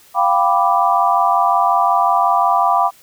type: chord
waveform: sine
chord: G dominant seventh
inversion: third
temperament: equal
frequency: 698.5 / 784 / 987.8 / 1174.7 Hz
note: F5 / G5 / B5 / D6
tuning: 0 / 0 / 0 / 0 cents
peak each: -17 dBFS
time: 0.14-2.91 s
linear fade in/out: 50 ms
effects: white hiss -48 dBFS RMS until 3.02 s